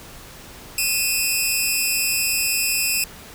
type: tone pair together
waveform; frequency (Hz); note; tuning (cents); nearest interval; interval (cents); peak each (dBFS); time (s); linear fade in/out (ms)
10% pulse; 2489 / 2665; D#7 / E7; 0 / +18; minor second; 118; -13; 0.78-3.04; 2
effects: pink hiss -41 dBFS RMS until 3.34 s